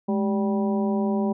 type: harmonic tone with a mistuned harmonic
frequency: 194.5 Hz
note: G3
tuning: 13 cents flat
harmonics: 1 / 2 / 3 / 4 / 5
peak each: -22 / -28 / -32 / -34 / -36 dBFS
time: 0.08-1.33 s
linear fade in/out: 10 ms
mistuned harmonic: 1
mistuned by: +130 cents
effects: none